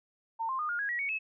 sine tone with pitch steps, 906 / 1052.8 / 1223.4 / 1421.7 / 1652 / 1919.7 / 2231 / 2592 Hz, A#5 / C6 / D#6 / F6 / G#6 / B6 / C#7 / E7, -50 / +10 / -30 / +30 / -10 / -50 / +11 / -30 cents, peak -30 dBFS, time 0.39-1.19 s, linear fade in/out 20 ms, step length 100 ms, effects none

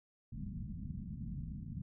white low-pass noise, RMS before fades -43 dBFS, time 0.32-1.82 s, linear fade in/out 5 ms, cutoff 220 Hz, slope 48 dB/octave, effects none

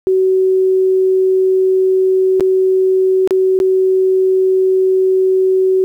sine tone with dropouts, 376.7 Hz, F#4, 31 cents sharp, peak -9 dBFS, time 0.07-5.84 s, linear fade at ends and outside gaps 0 ms, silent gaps 2.398-2.407 / 3.275-3.308 / 3.59-3.601 s, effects 8-bit

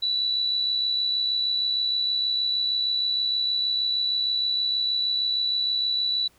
sine tone with amplitude modulation, 3951 Hz, B7, in tune, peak -20 dBFS, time 0.02-6.28 s, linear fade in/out 10 ms, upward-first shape sine, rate 66.4 Hz, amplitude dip 40%, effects pink hiss -60 dBFS RMS until 6.38 s

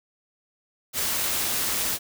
white noise, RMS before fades -26 dBFS, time 0.93-1.99 s, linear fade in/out 50 ms, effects none

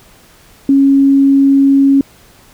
sine tone, 275.1 Hz, C#4, 13 cents flat, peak -5 dBFS, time 0.69-2.01 s, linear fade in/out 2 ms, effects pink hiss -44 dBFS RMS until 2.53 s

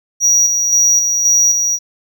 triangle tone with tremolo, 5770 Hz, F#8, 44 cents flat, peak -7 dBFS, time 0.2-1.79 s, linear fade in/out 50 ms, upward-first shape square, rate 1.9 Hz, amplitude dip 40%, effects none

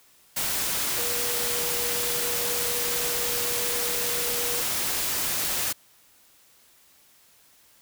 sine tone in noise, 480.9 Hz, B4, 46 cents flat, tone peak -34 dBFS, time 0.98-4.62 s, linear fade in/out 10 ms, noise white, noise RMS -27 dBFS, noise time 0.36-5.73 s, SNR -10 dB, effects white hiss -58 dBFS RMS until 7.81 s

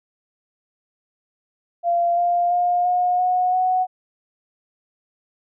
sine tone with pitch steps, 690 / 699.6 / 709.4 / 719.3 / 729.3 / 739.5 Hz, F5 / F5 / F5 / F#5 / F#5 / F#5, -21 / +3 / +27 / -49 / -25 / -1 cents, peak -16 dBFS, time 1.83-3.87 s, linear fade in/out 50 ms, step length 340 ms, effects none

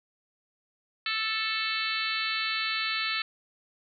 harmonic tone, 440 Hz, A4, in tune, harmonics 3 / 4 / 5 / 6 / 7 / 8 / 9 / 10, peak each -35 / -35 / -35 / -34 / -38 / -39 / -35 / -37 dBFS, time 1.06-3.22 s, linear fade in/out 2 ms, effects none

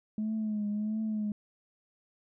sine tone with vibrato, 213.1 Hz, G#3, 45 cents sharp, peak -28 dBFS, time 0.18-1.32 s, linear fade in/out 2 ms, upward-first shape triangle, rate 1.5 Hz, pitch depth 60 cents each way, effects tanh soft clip ceiling -26 dBFS

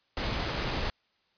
pink noise, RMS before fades -31 dBFS, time 0.17-0.9 s, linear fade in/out 0 ms, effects white hiss -71 dBFS RMS until 1.37 s + resampled to 11025 Hz

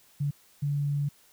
sine tone bursts at uneven times, 143.7 Hz, D3, 37 cents flat, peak -25 dBFS, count 2, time 0.2-0.31 / 0.62-1.09 s, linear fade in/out 10 ms, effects white hiss -60 dBFS RMS until 1.32 s

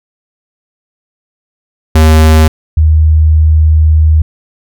square / sine tone pair in turn, 78.6 / 78.1 Hz, D#2 / D#2, +18 / +7 cents, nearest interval unison, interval 11 cents, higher first, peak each -3 dBFS, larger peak neither, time 1.95-2.48 / 2.77-4.22 s, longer second, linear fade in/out 5 ms, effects none

